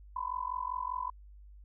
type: tone with amplitude modulation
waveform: sine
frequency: 1005 Hz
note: B5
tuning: 30 cents sharp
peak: -29 dBFS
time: 0.16-1.1 s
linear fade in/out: 5 ms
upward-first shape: sine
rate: 45.1 Hz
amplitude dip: 95%
effects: added 50 Hz sine -50 dBFS peak until 1.64 s